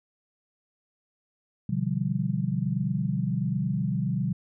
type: chord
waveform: sine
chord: G dominant seventh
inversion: first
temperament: equal with one note detuned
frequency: 125.63 / 146.83 / 174.61 / 196 Hz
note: B2 / D3 / F3 / G3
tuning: +30 / 0 / 0 / 0 cents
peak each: -30 dBFS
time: 1.69-4.33 s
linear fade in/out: 5 ms
effects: none